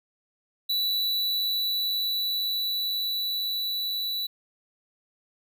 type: tone with level ramp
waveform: square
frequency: 3951 Hz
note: B7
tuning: in tune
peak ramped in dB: -24 to -28 dBFS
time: 0.69-4.27 s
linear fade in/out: 10 ms
effects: none

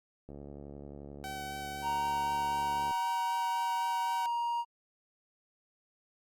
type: click train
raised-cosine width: 2 ms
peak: -33 dBFS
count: 188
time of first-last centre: 0.29-2.909 s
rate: 71.4 Hz
type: tone with vibrato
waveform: sawtooth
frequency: 761 Hz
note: F#5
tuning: 48 cents sharp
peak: -35 dBFS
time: 1.24-4.26 s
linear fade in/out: 0 ms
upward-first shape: sine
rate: 3.9 Hz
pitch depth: 11 cents each way
type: tone with pitch glide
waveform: triangle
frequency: 932.3 to 943.1 Hz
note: A#5 to A#5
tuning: 0 to +20 cents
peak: -28 dBFS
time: 1.82-4.65 s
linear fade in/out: 50 ms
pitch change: +20 cents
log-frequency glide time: 2.37-3.04 s
effects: Opus 48 kbps

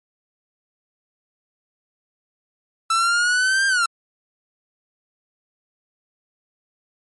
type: exponential two-way sweep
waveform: 45% pulse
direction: up then down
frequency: 1323 to 1601 to 1334 Hz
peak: -16 dBFS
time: 2.9-3.86 s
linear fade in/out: 5 ms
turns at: 3.67 s
effects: MP3 48 kbps

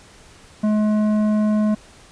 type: tone with tanh clipping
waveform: sine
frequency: 212.5 Hz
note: G#3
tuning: 40 cents sharp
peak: -17 dBFS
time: 0.63-1.75 s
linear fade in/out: 10 ms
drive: 11 dB
effects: pink hiss -47 dBFS RMS until 2.11 s + resampled to 22050 Hz

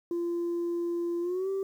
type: tone with pitch glide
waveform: sine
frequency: 343.7 to 388 Hz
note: F4 to G4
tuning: -28 to -18 cents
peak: -26 dBFS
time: 0.11-1.63 s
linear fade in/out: 2 ms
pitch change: +210 cents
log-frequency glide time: 1.21-1.49 s
effects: tanh soft clip ceiling -26 dBFS + 10-bit

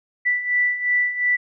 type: beating tone pair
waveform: sine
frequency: 1970 / 1972.8 Hz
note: B6 / B6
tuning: -5 / -2 cents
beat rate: 2.8 Hz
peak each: -24 / -19 dBFS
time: 0.25-1.37 s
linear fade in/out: 20 ms
effects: none

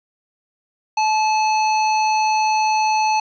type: tone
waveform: square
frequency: 865 Hz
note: A5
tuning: 30 cents flat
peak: -16 dBFS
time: 0.97-3.2 s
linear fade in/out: 5 ms
effects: resampled to 16000 Hz + 8-bit

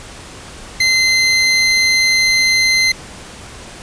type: tone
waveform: 25% pulse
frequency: 2068 Hz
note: C7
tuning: 21 cents flat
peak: -7 dBFS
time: 0.8-2.92 s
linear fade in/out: 5 ms
effects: pink hiss -34 dBFS RMS until 3.82 s + resampled to 22050 Hz

